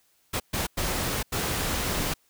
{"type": "noise bursts at uneven times", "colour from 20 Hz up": "pink", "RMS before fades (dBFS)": -28, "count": 4, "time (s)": [[0.33, 0.4], [0.53, 0.67], [0.77, 1.23], [1.32, 2.14]], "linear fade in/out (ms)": 10, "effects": ["white hiss -66 dBFS RMS until 2.29 s"]}